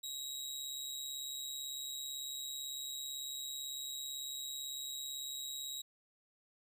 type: tone with amplitude modulation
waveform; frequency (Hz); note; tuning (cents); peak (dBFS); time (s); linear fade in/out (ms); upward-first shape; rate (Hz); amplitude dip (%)
25% pulse; 3831; A#7; +47; -34; 0.03-5.82; 10; sine; 138; 65
effects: none